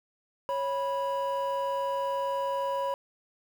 triangle tone pair together, 551.6 / 982 Hz, C#5 / B5, -9 / -10 cents, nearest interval minor seventh, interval 999 cents, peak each -28 dBFS, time 0.49-2.94 s, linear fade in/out 0 ms, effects tanh soft clip ceiling -18 dBFS + 9-bit

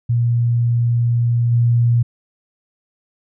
sine tone with level steps, 118.7 Hz, A#2, 32 cents sharp, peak -13 / -11 dBFS, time 0.09-2.03 s, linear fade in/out 10 ms, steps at 1.51 s, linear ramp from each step 20 ms, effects none

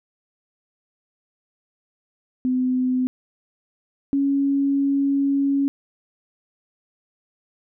sine tone pair in turn, 254.5 / 277.9 Hz, C4 / C#4, -48 / +4 cents, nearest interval major second, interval 152 cents, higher second, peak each -18 / -17 dBFS, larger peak second, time 2.45-3.07 / 4.13-5.68 s, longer second, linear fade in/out 0 ms, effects none

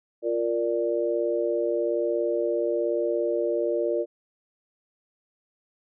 sine chord, Bb major, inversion second, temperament equal, 349.2 / 466.2 / 587.3 Hz, F4 / Bb4 / D5, 0 / 0 / 0 cents, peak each -27 dBFS, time 0.22-4.06 s, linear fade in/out 50 ms, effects none

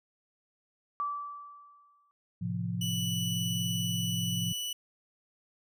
sine tone with exponential decay, 1159 Hz, D6, 23 cents flat, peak -28 dBFS, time 1-2.11 s, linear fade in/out 0 ms, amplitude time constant 240 ms
sine chord, F major, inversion first, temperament equal, 110 / 130.81 / 174.61 Hz, A2 / C3 / F3, 0 / 0 / 0 cents, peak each -35 / -38 / -33 dBFS, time 2.41-4.53 s, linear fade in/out 10 ms
sawtooth tone, 2960 Hz, F#7, in tune, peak -30 dBFS, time 2.81-4.73 s, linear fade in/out 5 ms
effects none

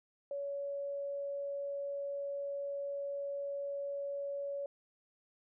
sine tone, 563 Hz, C#5, 27 cents sharp, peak -36 dBFS, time 0.31-4.66 s, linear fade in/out 2 ms, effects none

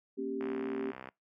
sine chord, G diminished, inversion first, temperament equal with one note detuned, 233.1 / 274 / 392 Hz, Bb3 / Db4 / G4, 0 / -20 / 0 cents, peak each -40 / -37 / -36 dBFS, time 0.17-0.92 s, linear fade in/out 20 ms
click train, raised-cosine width 0.5 ms, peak -28 dBFS, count 45, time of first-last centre 0.41-1.088 s, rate 64.9 Hz
effects noise-tail reverb RT60 0.2 s tail -25 dB re dry + high-pass 150 Hz 12 dB/octave

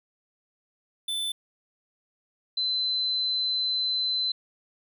square / sine tone pair in turn, 3520 / 4050 Hz, A7 / B7, 0 / +43 cents, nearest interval major second, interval 243 cents, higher second, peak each -28 / -24 dBFS, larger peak second, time 1.08-1.32 / 2.57-4.32 s, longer second, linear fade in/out 5 ms, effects none

